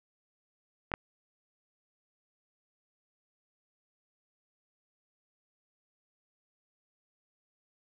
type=clicks; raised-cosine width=0.5 ms; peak=-21 / -13 dBFS; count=2; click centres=0.917 / 0.939 s; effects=none